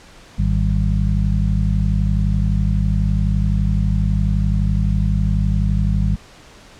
harmonic tone with a mistuned harmonic, 51.91 Hz, G#1, in tune, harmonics 1 / 2 / 3 / 4, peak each -17 / -20 / -22 / -23 dBFS, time 0.38-6.16 s, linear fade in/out 10 ms, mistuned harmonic 4, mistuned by -110 cents, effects pink hiss -44 dBFS RMS until 6.79 s + low-pass 7000 Hz 12 dB/octave

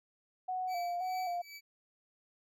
sine tone with vibrato, 721 Hz, F#5, 45 cents flat, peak -33 dBFS, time 0.48-1.42 s, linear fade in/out 10 ms, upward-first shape square, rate 1.9 Hz, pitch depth 46 cents each way
25% pulse tone with tremolo, 2297 Hz, D7, 39 cents flat, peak -39 dBFS, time 0.67-1.61 s, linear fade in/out 50 ms, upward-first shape triangle, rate 2.4 Hz, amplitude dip 95%
effects none

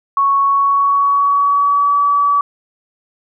sine tone with pitch glide, 1108.7 to 1145.1 Hz, C#6 to D6, 0 to -44 cents, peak -10 dBFS, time 0.17-2.41 s, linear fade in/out 2 ms, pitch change +56 cents, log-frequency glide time 0.4-1.97 s, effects none

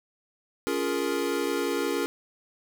square chord, Bb minor seventh, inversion first, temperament equal with one note detuned, 280.6 / 349.2 / 415.3 / 466.2 Hz, Db4 / F4 / Ab4 / Bb4, +21 / 0 / 0 / 0 cents, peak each -32 dBFS, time 0.67-2.06 s, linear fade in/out 0 ms, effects none

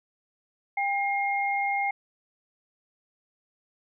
sine tone pair together, 799 / 2133 Hz, G5 / C7, +33 / +33 cents, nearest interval octave + perfect fourth, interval 1700 cents, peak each -26 / -28 dBFS, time 0.77-1.91 s, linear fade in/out 5 ms, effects none

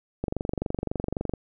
click train, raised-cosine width 2 ms, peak -14 dBFS, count 27, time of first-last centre 0.24-1.337 s, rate 23.7 Hz, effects none

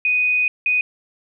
sine tone pair in turn, 2489 / 2489 Hz, D#7 / D#7, 0 / 0 cents, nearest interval unison, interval 0 cents, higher neither, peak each -15 dBFS, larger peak neither, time 0.05-0.48 / 0.66-0.81 s, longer first, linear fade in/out 2 ms, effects none

